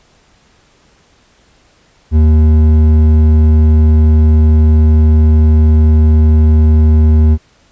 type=tone with hard clipping; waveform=sine; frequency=77.78 Hz; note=D#2; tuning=in tune; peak=-6 dBFS; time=2.11-7.38 s; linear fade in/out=50 ms; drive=8 dB; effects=pink hiss -50 dBFS RMS until 7.71 s + resampled to 16000 Hz